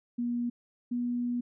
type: tone pair in turn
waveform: sine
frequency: 240 / 242.6 Hz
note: B3 / B3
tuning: -49 / -31 cents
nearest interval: unison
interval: 18 cents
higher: second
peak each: -28 dBFS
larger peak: neither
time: 0.18-0.5 / 0.91-1.41 s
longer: second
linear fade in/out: 10 ms
effects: none